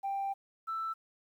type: tone pair in turn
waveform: sine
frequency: 788 / 1325.3 Hz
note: G5 / E6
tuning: +9 / +9 cents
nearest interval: major sixth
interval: 900 cents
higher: second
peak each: -30 / -32 dBFS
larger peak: first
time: 0.03-0.34 / 0.67-0.94 s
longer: first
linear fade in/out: 20 ms
effects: tanh soft clip ceiling -29 dBFS + 11-bit